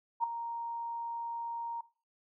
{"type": "tone with ADSR envelope", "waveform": "sine", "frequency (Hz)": 932.3, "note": "A#5", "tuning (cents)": 0, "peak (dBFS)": -24, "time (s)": [0.2, 1.81], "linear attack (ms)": 37, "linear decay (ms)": 5, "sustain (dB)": -11, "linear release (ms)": 5, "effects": ["noise-tail reverb RT60 0.4 s tail -20 dB re dry"]}